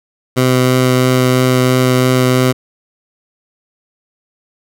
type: tone with vibrato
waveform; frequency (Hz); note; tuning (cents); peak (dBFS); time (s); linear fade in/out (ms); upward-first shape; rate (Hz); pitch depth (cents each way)
15% pulse; 127.6; C3; -43; -3; 0.36-2.53; 20; triangle; 3; 10
effects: none